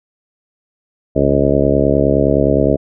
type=harmonic tone with a mistuned harmonic; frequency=69.7 Hz; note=C#2; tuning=10 cents sharp; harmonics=1 / 2 / 3 / 4 / 5 / 6 / 7 / 8 / 9; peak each=-21 / -19 / -21 / -17 / -20 / -18 / -20 / -19 / -18 dBFS; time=1.15-2.77 s; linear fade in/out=20 ms; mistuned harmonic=1; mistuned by=-63 cents; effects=none